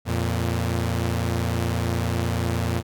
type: tone pair together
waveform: sawtooth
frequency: 86 / 115.83 Hz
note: F2 / A#2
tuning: -26 / -11 cents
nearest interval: perfect fourth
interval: 515 cents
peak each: -21 dBFS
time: 0.05-2.83 s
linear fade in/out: 50 ms
effects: none